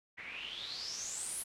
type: noise with low-pass filter sweep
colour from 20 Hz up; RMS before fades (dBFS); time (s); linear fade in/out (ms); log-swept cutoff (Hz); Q
white; -42; 0.17-1.44; 20; 2000 to 11000; 8.8
effects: none